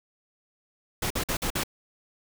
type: noise bursts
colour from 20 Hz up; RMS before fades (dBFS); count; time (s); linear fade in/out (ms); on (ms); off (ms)
pink; -28; 5; 1.02-1.636; 5; 84; 49
effects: none